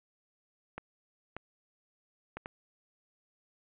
clicks, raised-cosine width 0.5 ms, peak -24 dBFS, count 4, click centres 0.78 / 1.366 / 2.37 / 2.459 s, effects resampled to 8000 Hz + 11-bit

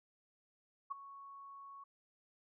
sine tone with ADSR envelope, 1108.7 Hz, C#6, in tune, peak -35 dBFS, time 0.9-1.84 s, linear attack 17 ms, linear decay 12 ms, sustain -15 dB, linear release 7 ms, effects none

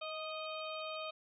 harmonic tone with a mistuned harmonic, 622 Hz, D#5, 1 cent flat, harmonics 1 / 2 / 4 / 5 / 6 / 7, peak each -43 / -45 / -47 / -50 / -51 / -55 dBFS, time 0.01-1.11 s, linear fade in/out 10 ms, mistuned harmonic 1, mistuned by +20 cents, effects none

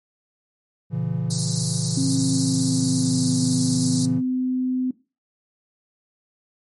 triangle chord, A# diminished, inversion none, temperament just, 116.54 / 139.85 / 167.82 Hz, A#2 / C#3 / E3, 0 / +16 / +31 cents, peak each -26 / -24 / -24 dBFS, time 0.9-4.22 s, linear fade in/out 50 ms
pink high-pass noise, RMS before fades -28 dBFS, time 1.3-4.06 s, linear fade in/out 10 ms, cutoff 4000 Hz, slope 96 dB/octave
sine tone with pitch glide, 268.2 to 255.3 Hz, C4 to C4, +43 to -42 cents, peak -20 dBFS, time 1.97-4.91 s, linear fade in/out 5 ms, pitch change -85 cents, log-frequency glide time 2.16-3.3 s
effects noise-tail reverb RT60 0.3 s tail -18 dB re dry + MP3 48 kbps

